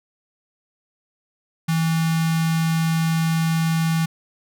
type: tone with notch filter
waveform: square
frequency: 162.7 Hz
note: E3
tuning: 22 cents flat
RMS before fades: -20 dBFS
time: 1.68-4.06 s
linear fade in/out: 10 ms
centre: 490 Hz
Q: 0.84
effects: none